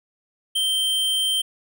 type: tone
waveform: square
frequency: 3133 Hz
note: G7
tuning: 2 cents flat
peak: -20 dBFS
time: 0.55-1.42 s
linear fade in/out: 10 ms
effects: none